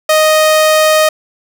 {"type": "tone", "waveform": "sawtooth", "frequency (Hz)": 622.3, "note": "D#5", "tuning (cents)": 0, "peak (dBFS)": -3, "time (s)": [0.09, 1.09], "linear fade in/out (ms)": 5, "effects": []}